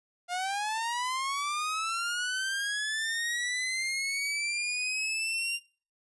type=linear sweep; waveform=sawtooth; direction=up; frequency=698.5 to 2794 Hz; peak=-26 dBFS; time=0.28-5.6 s; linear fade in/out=50 ms; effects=noise-tail reverb RT60 0.4 s tail -23 dB re dry + resampled to 24000 Hz